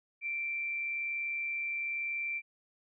sine tone with amplitude modulation, 2349 Hz, D7, in tune, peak -31 dBFS, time 0.21-2.42 s, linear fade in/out 50 ms, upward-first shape sine, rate 141 Hz, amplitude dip 30%, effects none

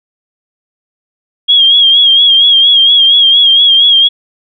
sine tone with vibrato, 3267 Hz, G#7, 29 cents flat, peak -3 dBFS, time 1.48-4.09 s, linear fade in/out 20 ms, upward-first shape sine, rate 4.3 Hz, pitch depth 55 cents each way, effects none

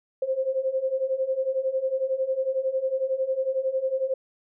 sine beating tone pair, 520 / 531 Hz, C5 / C5, -11 / +25 cents, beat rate 11 Hz, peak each -28 / -25 dBFS, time 0.22-4.14 s, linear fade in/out 5 ms, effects none

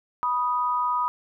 sine tone pair together, 981.8 / 1244.5 Hz, B5 / D#6, -10 / 0 cents, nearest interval major third, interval 410 cents, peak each -24 / -25 dBFS, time 0.23-1.08 s, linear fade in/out 0 ms, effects none

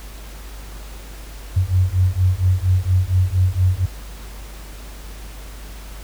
sine beating tone pair, 90.1 / 94.4 Hz, F#2 / F#2, -45 / +35 cents, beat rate 4.3 Hz, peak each -17 dBFS, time 1.56-3.86 s, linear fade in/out 10 ms, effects added 50 Hz sine -33 dBFS peak until 6.03 s + pink hiss -41 dBFS RMS until 6.03 s

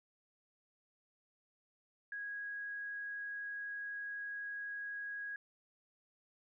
sine tone, 1652 Hz, G#6, 10 cents flat, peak -40 dBFS, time 2.12-5.36 s, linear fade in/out 2 ms, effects none

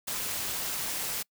white noise with amplitude modulation, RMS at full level -31 dBFS, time 0.07-1.23 s, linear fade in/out 10 ms, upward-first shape sine, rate 203 Hz, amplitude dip 45%, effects noise-tail reverb RT60 0.1 s tail -26 dB re dry

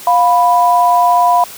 sine tone pair together, 704.6 / 987.8 Hz, F5 / B5, +15 / 0 cents, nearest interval tritone, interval 585 cents, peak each -10 dBFS, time 0.07-1.44 s, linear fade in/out 2 ms, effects white hiss -32 dBFS RMS until 1.57 s + high-pass 60 Hz 12 dB/octave

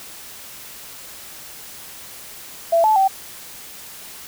sine tone with pitch steps, 670 / 867 / 773 Hz, E5 / A5 / G5, +28 / -26 / -24 cents, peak -12 dBFS, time 2.72-3.08 s, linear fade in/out 10 ms, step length 120 ms, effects white hiss -38 dBFS RMS until 4.27 s

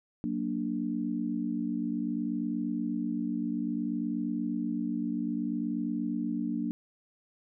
sine chord, Gb augmented, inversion none, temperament equal, 185 / 233.1 / 293.7 Hz, Gb3 / Bb3 / D4, 0 / 0 / 0 cents, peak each -36 / -32 / -33 dBFS, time 0.24-6.71 s, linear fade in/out 0 ms, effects none

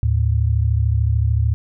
sine tone pair together, 76.11 / 109.6 Hz, D#2 / A2, -38 / -6 cents, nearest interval tritone, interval 632 cents, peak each -17 dBFS, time 0.03-1.54 s, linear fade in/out 0 ms, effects none

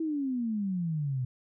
sine exponential sweep, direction down, 329.6 to 123.47 Hz, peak -28 dBFS, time 0-1.25 s, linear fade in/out 5 ms, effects none

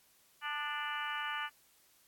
harmonic tone with a mistuned harmonic, 293.9 Hz, D4, 1 cent sharp, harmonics 3 / 4 / 5 / 6 / 7 / 8 / 9 / 10, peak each -43 / -41 / -42 / -42 / -49 / -46 / -52 / -44 dBFS, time 0.41-1.5 s, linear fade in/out 50 ms, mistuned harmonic 4, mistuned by +32 cents, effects white hiss -67 dBFS RMS until 2.07 s + AAC 64 kbps

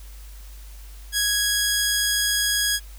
10% pulse tone, 1659 Hz, G#6, 2 cents flat, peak -11 dBFS, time 1.12-2.8 s, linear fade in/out 50 ms, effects added 50 Hz sine -38 dBFS peak until 2.98 s + white hiss -50 dBFS RMS until 2.98 s

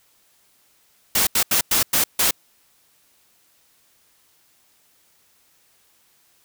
white noise bursts at uneven times, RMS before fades -18 dBFS, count 6, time 1.15-1.27 / 1.35-1.43 / 1.51-1.61 / 1.71-1.83 / 1.93-2.04 / 2.19-2.31 s, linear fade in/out 5 ms, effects white hiss -60 dBFS RMS until 6.44 s

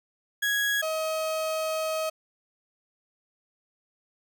35% pulse tone pair in turn, 1661.2 / 633.5 Hz, G#6 / D#5, 0 / +31 cents, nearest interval octave + perfect fourth, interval 1669 cents, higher first, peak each -22 / -25 dBFS, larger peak first, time 0.42-0.82 / 0.82-2.1 s, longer second, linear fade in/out 10 ms, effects none

